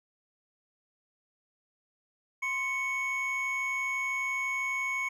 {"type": "tone pair together", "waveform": "triangle", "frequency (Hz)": [1045.1, 2217], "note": ["C6", "C#7"], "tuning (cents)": [-2, 0], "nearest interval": "octave + minor second", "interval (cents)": 1302, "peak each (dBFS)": [-35, -28], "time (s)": [2.42, 5.09], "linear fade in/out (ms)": 10, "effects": []}